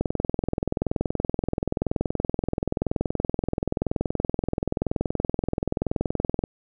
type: click train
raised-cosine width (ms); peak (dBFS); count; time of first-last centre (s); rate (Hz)
2; -10; 136; 0.01-6.439; 21
effects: none